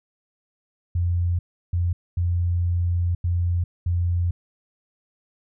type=tone bursts at uneven times; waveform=sine; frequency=87.31 Hz; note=F2; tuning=in tune; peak=-19 dBFS; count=5; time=0.95-1.39 / 1.73-1.93 / 2.17-3.15 / 3.24-3.64 / 3.86-4.31 s; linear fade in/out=5 ms; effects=none